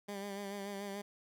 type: tone with vibrato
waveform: 15% pulse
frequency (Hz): 200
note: G3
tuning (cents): +35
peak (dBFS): -34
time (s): 0.08-1.02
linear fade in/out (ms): 10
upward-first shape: sine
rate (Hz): 6.9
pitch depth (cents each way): 38
effects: none